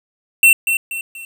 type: tone with echo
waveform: square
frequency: 2707 Hz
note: E7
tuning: 45 cents sharp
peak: -7 dBFS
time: 0.43-0.53 s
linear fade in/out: 2 ms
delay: 240 ms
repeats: 3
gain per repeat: -8 dB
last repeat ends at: 1.25 s
effects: 8-bit